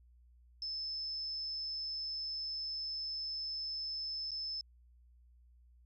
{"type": "tone with dropouts", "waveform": "sine", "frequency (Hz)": 5250, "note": "E8", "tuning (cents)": -8, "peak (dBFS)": -37, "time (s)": [0.62, 4.61], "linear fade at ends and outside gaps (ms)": 1, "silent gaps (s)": [4.308, 4.316], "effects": ["added 60 Hz sine -60 dBFS peak until 5.85 s"]}